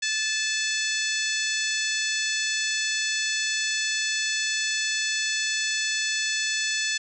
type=harmonic tone; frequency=871 Hz; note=A5; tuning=18 cents flat; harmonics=2 / 3 / 4 / 5 / 6 / 7 / 8 / 9; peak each=-29 / -31 / -32 / -33 / -34 / -34 / -35 / -36 dBFS; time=0.02-6.98 s; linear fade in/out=10 ms; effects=none